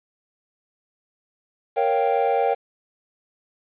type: chord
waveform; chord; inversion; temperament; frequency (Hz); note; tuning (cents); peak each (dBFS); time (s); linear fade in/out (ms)
triangle; G half-diminished seventh; first; equal; 466.2 / 554.4 / 698.5 / 784; Bb4 / Db5 / F5 / G5; 0 / 0 / 0 / 0; -21 / -23 / -24 / -20; 1.76-2.55; 20
effects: resampled to 8000 Hz + 8-bit